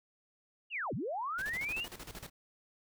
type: linear two-way sweep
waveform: sine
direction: down then up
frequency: 2960 to 92.4 to 2960 Hz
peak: -34 dBFS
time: 0.7-1.87 s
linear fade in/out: 50 ms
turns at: 0.94 s
type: noise with tremolo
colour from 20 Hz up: pink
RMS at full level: -45 dBFS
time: 1.38-2.3 s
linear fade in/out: 10 ms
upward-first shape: square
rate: 13 Hz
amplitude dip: 75%
effects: none